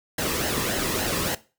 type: noise with flanger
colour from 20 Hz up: pink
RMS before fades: -26 dBFS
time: 0.18-1.35 s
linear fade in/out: 5 ms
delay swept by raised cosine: 0.84 to 1.38 ms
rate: 3.5 Hz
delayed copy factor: -0.55
effects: noise-tail reverb RT60 0.3 s tail -17 dB re dry